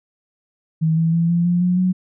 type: tone with pitch steps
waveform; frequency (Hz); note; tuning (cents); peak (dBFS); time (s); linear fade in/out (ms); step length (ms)
sine; 160 / 163.74 / 167.57 / 171.48 / 175.49 / 179.59 / 183.79; D#3 / E3 / E3 / F3 / F3 / F3 / F#3; +49 / -11 / +29 / -31 / +9 / +49 / -11; -14; 0.81-1.93; 20; 160
effects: none

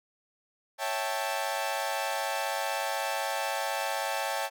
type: chord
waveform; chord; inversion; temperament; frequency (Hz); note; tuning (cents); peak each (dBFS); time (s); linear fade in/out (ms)
sawtooth; A dominant seventh; first; equal; 554.4 / 659.3 / 784 / 880; C#5 / E5 / G5 / A5; 0 / 0 / 0 / 0; -32 / -32 / -31 / -30; 0.78-4.5; 50
effects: none

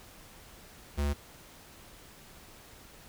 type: tone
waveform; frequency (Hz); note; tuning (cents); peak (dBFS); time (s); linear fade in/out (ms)
square; 72; D2; -34; -28; 0.97-1.14; 20
effects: pink hiss -53 dBFS RMS until 3.08 s

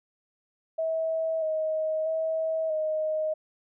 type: tone with pitch steps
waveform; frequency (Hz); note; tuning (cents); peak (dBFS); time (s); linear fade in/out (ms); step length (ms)
sine; 646 / 629 / 642 / 623; E5 / D#5 / E5 / D#5; -35 / +19 / -46 / +2; -25; 0.78-3.34; 10; 640
effects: none

